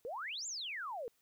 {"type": "exponential two-way sweep", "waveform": "sine", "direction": "up then down", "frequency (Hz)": [440, 7520, 440], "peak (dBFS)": -39, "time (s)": [0.05, 1.08], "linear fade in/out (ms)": 0, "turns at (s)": 0.47, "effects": ["white hiss -75 dBFS RMS until 1.21 s"]}